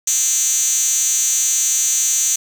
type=tone with high-pass filter; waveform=5% pulse; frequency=261.6 Hz; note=C4; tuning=in tune; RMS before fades=-17 dBFS; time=0.07-2.36 s; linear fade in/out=5 ms; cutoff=6100 Hz; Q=8.9; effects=none